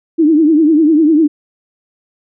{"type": "tone with vibrato", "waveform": "sine", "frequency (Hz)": 311.1, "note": "D#4", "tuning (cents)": 0, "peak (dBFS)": -6, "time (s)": [0.18, 1.28], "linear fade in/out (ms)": 20, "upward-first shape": "triangle", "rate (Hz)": 10, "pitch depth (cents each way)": 140, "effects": []}